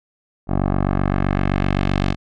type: tone with low-pass filter sweep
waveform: 10% pulse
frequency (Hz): 47.75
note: G1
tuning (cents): -45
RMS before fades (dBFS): -19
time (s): 0.47-2.16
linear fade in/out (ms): 50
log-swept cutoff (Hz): 850 to 4200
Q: 1.1
effects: none